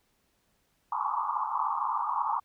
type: band-pass noise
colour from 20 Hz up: white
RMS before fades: -30 dBFS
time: 0.92-2.4 s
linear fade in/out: 5 ms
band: 830 to 1200 Hz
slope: 96 dB/octave
effects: pink hiss -72 dBFS RMS until 2.44 s